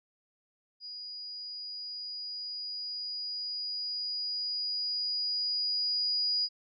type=tone with level ramp; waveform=sine; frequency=4899 Hz; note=D#8; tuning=28 cents flat; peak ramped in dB=-40 to -26 dBFS; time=0.8-6.49 s; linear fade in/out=50 ms; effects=none